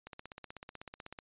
click train, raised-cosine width 0.3 ms, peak -29 dBFS, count 19, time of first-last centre 0.07-1.188 s, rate 16.1 Hz, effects resampled to 8000 Hz

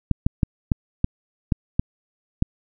clicks, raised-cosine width 5 ms, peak -5 dBFS, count 8, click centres 0.113 / 0.265 / 0.432 / 0.718 / 1.044 / 1.522 / 1.795 / 2.424 s, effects none

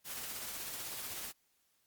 white noise with tremolo, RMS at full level -41 dBFS, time 0.04-1.33 s, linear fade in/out 50 ms, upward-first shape triangle, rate 16 Hz, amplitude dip 35%, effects white hiss -75 dBFS RMS until 1.86 s + Opus 48 kbps

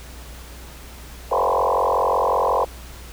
sine tone with frequency modulation, 759 Hz, F#5, 44 cents sharp, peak -16 dBFS, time 1.31-2.65 s, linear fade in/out 10 ms, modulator 45.5 Hz, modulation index 6.7, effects added 60 Hz sine -38 dBFS peak until 3.12 s + pink hiss -42 dBFS RMS until 3.12 s

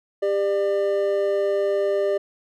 triangle tone pair together, 398.3 / 596.8 Hz, G4 / D5, +28 / +28 cents, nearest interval perfect fifth, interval 700 cents, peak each -20 dBFS, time 0.22-2.18 s, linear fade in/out 10 ms, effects none

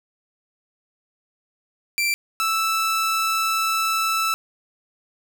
sawtooth tone pair in turn, 2349 / 1318.3 Hz, D7 / E6, 0 / 0 cents, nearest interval minor seventh, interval 1000 cents, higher first, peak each -16 dBFS, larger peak neither, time 1.98-2.14 / 2.4-4.34 s, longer second, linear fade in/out 0 ms, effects none

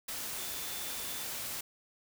sine tone in noise, 3520 Hz, A7, in tune, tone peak -48 dBFS, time 0.38-1.24 s, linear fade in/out 5 ms, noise white, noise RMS -39 dBFS, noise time 0.08-1.61 s, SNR -12 dB, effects none

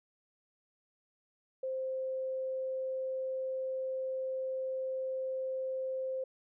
sine tone, 523.3 Hz, C5, in tune, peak -33 dBFS, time 1.63-6.24 s, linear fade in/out 5 ms, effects none

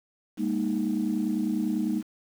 sine chord, Ab suspended second, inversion none, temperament equal with one note detuned, 203.1 / 233.1 / 311.1 Hz, Ab3 / Bb3 / Eb4, -38 / 0 / 0 cents, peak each -28 dBFS, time 0.37-2.03 s, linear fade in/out 50 ms, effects tanh soft clip ceiling -17 dBFS + 8-bit

